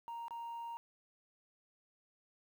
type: tone with dropouts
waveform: sine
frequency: 932.3 Hz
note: A#5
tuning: in tune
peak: -39 dBFS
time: 0.08-0.77 s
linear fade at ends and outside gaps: 0 ms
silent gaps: 0.282-0.308 s
effects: tanh soft clip ceiling -40 dBFS + 11-bit